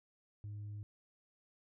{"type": "tone", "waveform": "sine", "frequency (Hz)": 103.83, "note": "G#2", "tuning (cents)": 0, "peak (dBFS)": -40, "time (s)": [0.44, 0.83], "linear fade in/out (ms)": 0, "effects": ["tanh soft clip ceiling -41 dBFS"]}